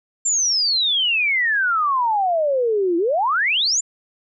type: exponential two-way sweep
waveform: sine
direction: down then up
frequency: 7430 to 329.6 to 7430 Hz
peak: -16 dBFS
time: 0.25-3.81 s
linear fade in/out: 10 ms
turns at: 2.97 s
effects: none